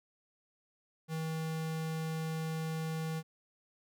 square tone, 160 Hz, D#3, 49 cents sharp, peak -35 dBFS, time 1.08-3.23 s, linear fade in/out 50 ms, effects none

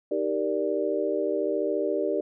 sine chord, Eb major seventh, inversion none, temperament equal, 311.1 / 392 / 466.2 / 587.3 Hz, Eb4 / G4 / Bb4 / D5, 0 / 0 / 0 / 0 cents, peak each -31 / -28 / -30 / -29 dBFS, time 0.11-2.21 s, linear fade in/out 5 ms, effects none

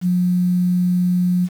sine tone with quantisation, 179.5 Hz, F3, 48 cents sharp, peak -14 dBFS, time 0.01-1.49 s, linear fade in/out 50 ms, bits 7, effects none

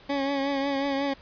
20% pulse tone with vibrato, 277.2 Hz, C#4, in tune, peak -20 dBFS, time 0.09-1.14 s, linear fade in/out 10 ms, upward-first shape triangle, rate 5.5 Hz, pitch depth 45 cents each way, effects pink hiss -52 dBFS RMS until 1.21 s + resampled to 11025 Hz

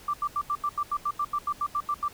sine tone bursts, 1174.7 Hz, D6, in tune, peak -24 dBFS, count 15, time 0.08-2.082 s, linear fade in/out 5 ms, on 56 ms, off 83 ms, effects pink hiss -50 dBFS RMS until 2.13 s

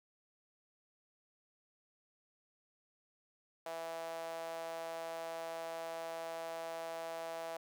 sawtooth tone with high-pass filter, 164.81 Hz, E3, in tune, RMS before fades -43 dBFS, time 3.66-7.57 s, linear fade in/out 2 ms, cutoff 660 Hz, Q 4, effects none

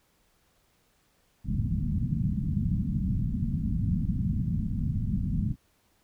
white low-pass noise, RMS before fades -28 dBFS, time 1.44-5.56 s, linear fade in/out 50 ms, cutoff 220 Hz, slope 48 dB/octave, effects pink hiss -68 dBFS RMS until 6.03 s

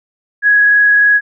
sine tone with frequency modulation, 1667 Hz, G#6, 6 cents sharp, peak -6 dBFS, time 0.42-1.21 s, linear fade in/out 50 ms, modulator 23.2 Hz, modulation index 0.4, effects none

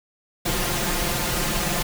pink noise with comb filter, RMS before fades -24 dBFS, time 0.45-1.83 s, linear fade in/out 10 ms, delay 5.7 ms, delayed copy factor +0.95, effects none

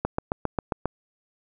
click train, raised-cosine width 1 ms, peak -10 dBFS, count 7, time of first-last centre 0.05-0.856 s, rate 7.44 Hz, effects none

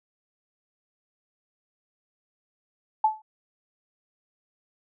sine tone with exponential decay, 867 Hz, A5, 26 cents flat, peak -14 dBFS, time 3.04-3.22 s, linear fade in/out 5 ms, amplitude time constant 38 ms, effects none

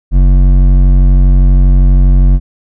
sine tone with hard clipping, 46.25 Hz, F#1, in tune, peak -5 dBFS, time 0.11-2.4 s, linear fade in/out 50 ms, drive 10 dB, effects none

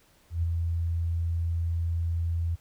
sine tone with ADSR envelope, 84 Hz, E2, 33 cents sharp, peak -22 dBFS, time 0.3-2.56 s, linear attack 130 ms, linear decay 15 ms, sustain -3 dB, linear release 18 ms, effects pink hiss -62 dBFS RMS until 2.6 s

